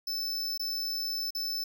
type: tone with dropouts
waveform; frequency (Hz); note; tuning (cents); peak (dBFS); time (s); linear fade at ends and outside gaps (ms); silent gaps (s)
square; 5274; E8; 0; -31; 0.07-1.64; 5; 0.577-0.595 / 1.306-1.349
effects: none